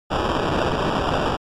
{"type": "noise with sample-and-hold", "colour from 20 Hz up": "white", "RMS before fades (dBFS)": -21, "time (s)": [0.1, 1.37], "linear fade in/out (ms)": 20, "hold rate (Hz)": 2100, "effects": ["low-pass 4000 Hz 12 dB/octave", "MP3 96 kbps"]}